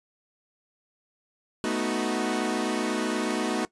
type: chord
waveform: sawtooth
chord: B dominant seventh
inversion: third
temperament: equal with one note detuned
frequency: 218.7 / 246.9 / 311.1 / 370 Hz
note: A3 / B3 / D#4 / F#4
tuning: -10 / 0 / 0 / 0 cents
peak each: -27 dBFS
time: 1.64-3.65 s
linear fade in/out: 0 ms
effects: noise-tail reverb RT60 0.1 s tail -19 dB re dry + resampled to 24000 Hz